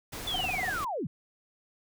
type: noise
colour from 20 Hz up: pink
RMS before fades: -39 dBFS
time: 0.12-0.85 s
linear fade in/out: 10 ms
type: linear sweep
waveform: sine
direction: down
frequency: 3520 to 108.4 Hz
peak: -30 dBFS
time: 0.27-1.07 s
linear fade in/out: 5 ms
type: tone bursts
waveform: sine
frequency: 740 Hz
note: F#5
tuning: in tune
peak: -29 dBFS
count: 8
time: 0.34-0.697 s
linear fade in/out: 5 ms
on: 21 ms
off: 27 ms
effects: none